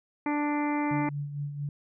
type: harmonic tone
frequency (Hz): 294.3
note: D4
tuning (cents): +4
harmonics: 1 / 2 / 3 / 4 / 5 / 6 / 7 / 8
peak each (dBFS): -27 / -39 / -32 / -40 / -45 / -45 / -38 / -43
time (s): 0.26-1.09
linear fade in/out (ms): 2
type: tone with tremolo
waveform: sine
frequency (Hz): 144.3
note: D3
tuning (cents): -30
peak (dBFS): -29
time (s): 0.91-1.69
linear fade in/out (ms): 2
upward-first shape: sine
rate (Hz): 4.4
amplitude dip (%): 55
effects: none